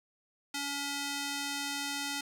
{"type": "tone with band-pass filter", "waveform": "square", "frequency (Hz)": 283, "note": "C#4", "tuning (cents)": 36, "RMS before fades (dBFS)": -36, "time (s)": [0.54, 2.21], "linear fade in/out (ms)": 5, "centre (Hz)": 5200, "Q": 0.58, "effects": []}